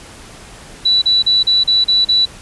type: tone bursts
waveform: sine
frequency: 3951 Hz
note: B7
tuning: in tune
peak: -9 dBFS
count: 7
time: 0.85-2.256 s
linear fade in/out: 10 ms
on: 170 ms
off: 36 ms
effects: pink hiss -37 dBFS RMS until 2.41 s + resampled to 24000 Hz